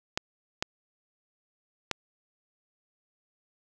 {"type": "clicks", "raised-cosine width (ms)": 0.2, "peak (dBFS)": -10, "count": 3, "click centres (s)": [0.175, 0.625, 1.913], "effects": []}